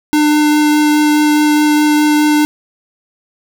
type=tone with vibrato; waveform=square; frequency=300 Hz; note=D4; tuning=37 cents sharp; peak=-9 dBFS; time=0.13-2.45 s; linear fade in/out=0 ms; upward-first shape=triangle; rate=4.8 Hz; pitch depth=8 cents each way; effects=none